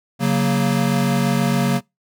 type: chord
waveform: square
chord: F# major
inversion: second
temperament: equal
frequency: 138.59 / 185 / 233.1 Hz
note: C#3 / F#3 / A#3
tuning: 0 / 0 / 0 cents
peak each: -21 dBFS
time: 0.19-1.81 s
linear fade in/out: 50 ms
effects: noise-tail reverb RT60 0.2 s tail -25 dB re dry